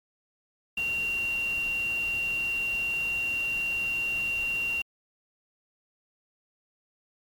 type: tone in noise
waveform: sine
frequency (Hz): 2759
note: F7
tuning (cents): -22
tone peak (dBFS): -26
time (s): 0.77-4.82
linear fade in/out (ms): 5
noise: pink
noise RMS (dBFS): -44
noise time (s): 0.77-4.82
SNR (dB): +15
effects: MP3 96 kbps